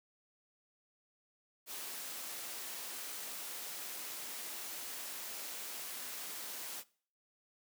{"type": "high-pass noise", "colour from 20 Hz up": "white", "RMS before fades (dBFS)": -44, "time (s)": [1.66, 6.84], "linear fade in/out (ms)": 50, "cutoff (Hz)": 250, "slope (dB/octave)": 12, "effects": ["noise-tail reverb RT60 0.5 s tail -22 dB re dry"]}